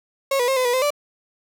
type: tone with pitch steps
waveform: 35% pulse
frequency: 546 / 487.6 / 534 / 509 / 485.7 / 517 / 584 Hz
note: C#5 / B4 / C5 / C5 / B4 / C5 / D5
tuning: -26 / -22 / +35 / -48 / -29 / -21 / -10 cents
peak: -16 dBFS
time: 0.31-0.905 s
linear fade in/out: 5 ms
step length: 85 ms
effects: none